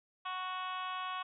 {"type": "harmonic tone", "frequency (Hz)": 370, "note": "F#4", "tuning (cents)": 0, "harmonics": [2, 3, 4, 5, 6, 7, 8, 9, 10], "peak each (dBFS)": [-45, -38, -47, -53, -55, -48, -51, -49, -59], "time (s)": [0.25, 1.23], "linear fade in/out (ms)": 10, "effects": []}